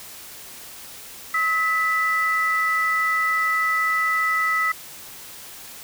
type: tone pair together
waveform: sine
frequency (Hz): 1284 / 1980.1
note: E6 / B6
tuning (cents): -46 / +4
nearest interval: perfect fifth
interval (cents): 750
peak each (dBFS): -21 / -20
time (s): 1.34-4.72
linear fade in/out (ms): 5
effects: tanh soft clip ceiling -12 dBFS + white hiss -40 dBFS RMS until 5.83 s